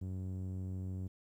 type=tone with low-pass filter; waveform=sawtooth; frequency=93.3 Hz; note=F#2; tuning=15 cents sharp; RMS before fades=-40 dBFS; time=0.01-1.08 s; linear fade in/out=10 ms; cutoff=250 Hz; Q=0.72; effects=12-bit